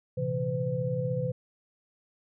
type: tone cluster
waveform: sine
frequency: 117.1 / 132.9 / 166.8 / 506 Hz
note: A#2 / C3 / E3 / B4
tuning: +8 / +27 / +21 / +42 cents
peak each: -37 / -31 / -34 / -31 dBFS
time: 0.17-1.32 s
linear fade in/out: 10 ms
effects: none